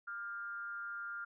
sine tone with frequency modulation, 1396.9 Hz, F6, in tune, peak -40 dBFS, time 0.07-1.25 s, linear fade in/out 10 ms, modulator 192 Hz, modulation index 0.51, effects none

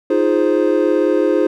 triangle chord, F minor seventh, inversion third, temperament equal, 311.1 / 349.2 / 415.3 / 523.3 Hz, Eb4 / F4 / Ab4 / C5, 0 / 0 / 0 / 0 cents, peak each -16 dBFS, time 0.1-1.47 s, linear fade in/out 5 ms, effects none

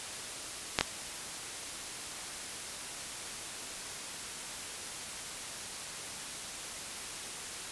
clicks, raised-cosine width 0.2 ms, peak -7 dBFS, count 2, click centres 0.788 / 0.81 s, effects white hiss -41 dBFS RMS until 7.71 s + resampled to 24000 Hz

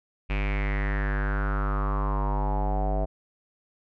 square tone with low-pass filter sweep, 49.96 Hz, G1, 34 cents sharp, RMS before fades -26 dBFS, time 0.29-3.06 s, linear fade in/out 20 ms, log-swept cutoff 2500 to 670 Hz, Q 6.3, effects none

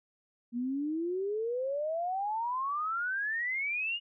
sine exponential sweep, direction up, 233.1 to 2903 Hz, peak -30 dBFS, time 0.52-4 s, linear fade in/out 50 ms, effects none

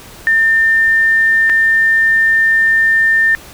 sine tone with dropouts, 1800 Hz, A6, 39 cents sharp, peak -8 dBFS, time 0.27-3.35 s, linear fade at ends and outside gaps 0 ms, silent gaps 1.495-1.498 s, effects pink hiss -36 dBFS RMS until 3.53 s

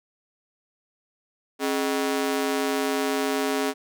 sawtooth ring-modulated tone, 346.3 Hz, F4, 15 cents flat, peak -16 dBFS, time 1.59-3.74 s, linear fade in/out 50 ms, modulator 75.5 Hz, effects none

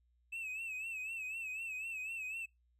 triangle tone with vibrato, 2609 Hz, E7, 18 cents flat, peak -38 dBFS, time 0.32-2.46 s, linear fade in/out 10 ms, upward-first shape sine, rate 4 Hz, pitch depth 74 cents each way, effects noise-tail reverb RT60 0.2 s tail -25 dB re dry + added 60 Hz sine -70 dBFS peak until 2.79 s

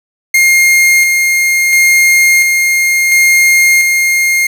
45% pulse tone with tremolo, 2128 Hz, C7, 29 cents sharp, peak -5 dBFS, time 0.34-4.47 s, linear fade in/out 5 ms, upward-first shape square, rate 0.72 Hz, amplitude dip 30%, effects none

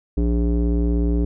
square tone with low-pass filter, 58.27 Hz, A#1, in tune, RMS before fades -19 dBFS, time 0.17-1.25 s, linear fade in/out 5 ms, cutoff 350 Hz, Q 3.1, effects none

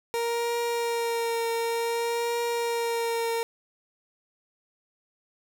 30% pulse tone with vibrato, 466.2 Hz, A#4, in tune, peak -23 dBFS, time 0.14-3.43 s, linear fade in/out 0 ms, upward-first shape triangle, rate 0.55 Hz, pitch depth 22 cents each way, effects none

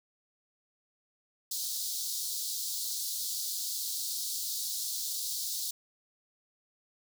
pink high-pass noise, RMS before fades -35 dBFS, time 1.51-5.71 s, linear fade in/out 5 ms, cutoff 3900 Hz, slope 48 dB/octave, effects none

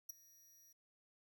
sawtooth tone with ADSR envelope, 5760 Hz, F#8, 47 cents flat, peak -38 dBFS, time 0.09-0.73 s, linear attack 8 ms, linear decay 12 ms, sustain -23 dB, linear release 11 ms, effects 13-bit

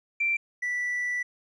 triangle tone pair in turn, 2352 / 1966.4 Hz, D7 / B6, +2 / -8 cents, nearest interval minor third, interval 310 cents, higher first, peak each -19 / -24 dBFS, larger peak first, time 0.2-0.37 / 0.62-1.23 s, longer second, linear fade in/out 10 ms, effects tanh soft clip ceiling -21 dBFS + resampled to 22050 Hz

